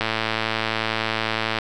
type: click train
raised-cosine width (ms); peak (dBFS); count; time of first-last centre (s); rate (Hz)
0.3; -6; 176; 0.01-1.587; 111
effects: none